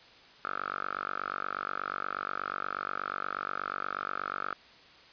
5% pulse tone with band-pass filter, 48.33 Hz, G1, 24 cents flat, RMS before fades -36 dBFS, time 0.45-4.53 s, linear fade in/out 0 ms, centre 1300 Hz, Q 7, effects white hiss -55 dBFS RMS until 5.12 s + resampled to 11025 Hz

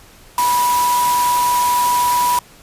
sine tone in noise, 979 Hz, B5, 15 cents flat, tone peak -13 dBFS, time 0.38-2.39 s, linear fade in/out 2 ms, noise white, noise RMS -23 dBFS, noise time 0.38-2.39 s, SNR +7 dB, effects pink hiss -45 dBFS RMS until 2.62 s + resampled to 32000 Hz

